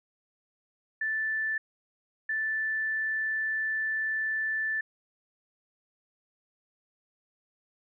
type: tone pair in turn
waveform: sine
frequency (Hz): 1759 / 1759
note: A6 / A6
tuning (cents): -1 / -1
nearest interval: unison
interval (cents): 0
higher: neither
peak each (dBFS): -27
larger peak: neither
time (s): 1.01-1.58 / 2.29-4.81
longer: second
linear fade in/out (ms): 5
effects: none